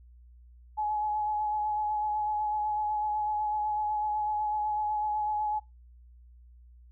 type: tone with vibrato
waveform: sine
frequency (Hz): 846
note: G#5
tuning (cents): +32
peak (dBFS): -27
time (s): 0.77-5.6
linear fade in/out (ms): 20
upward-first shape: sine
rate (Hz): 8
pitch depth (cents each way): 20
effects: noise-tail reverb RT60 0.2 s tail -22 dB re dry + added 60 Hz sine -51 dBFS peak until 6.91 s